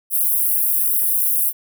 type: high-pass noise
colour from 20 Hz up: white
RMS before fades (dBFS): -18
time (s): 0.1-1.53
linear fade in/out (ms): 50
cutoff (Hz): 10000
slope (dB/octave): 48
effects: none